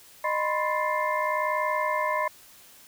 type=tone cluster; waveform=sine; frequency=614 / 995 / 1056 / 1760 / 2101 Hz; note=D#5 / B5 / C6 / A6 / C7; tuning=-23 / +13 / +16 / 0 / +7 cents; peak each=-29 / -28 / -30 / -35 / -33 dBFS; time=0.24-2.28 s; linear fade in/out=5 ms; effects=white hiss -52 dBFS RMS until 2.87 s